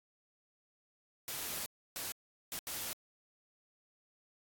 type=noise bursts at uneven times; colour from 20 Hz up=white; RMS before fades=-40 dBFS; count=4; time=1.28-1.66 / 1.96-2.12 / 2.52-2.59 / 2.67-2.93 s; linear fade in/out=0 ms; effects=AAC 64 kbps